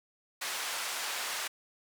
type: band-pass noise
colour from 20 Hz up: pink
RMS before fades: -36 dBFS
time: 0.41-1.48 s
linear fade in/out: 10 ms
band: 1000 to 11000 Hz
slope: 12 dB/octave
effects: none